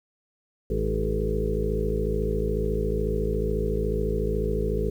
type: harmonic tone with a mistuned harmonic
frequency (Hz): 54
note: A1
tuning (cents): -32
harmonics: 1 / 2 / 3 / 4 / 6 / 7 / 8 / 9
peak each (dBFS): -27 / -34 / -32 / -34 / -38 / -32 / -29 / -34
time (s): 0.7-4.9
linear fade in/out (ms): 5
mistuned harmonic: 7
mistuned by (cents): +53
effects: 9-bit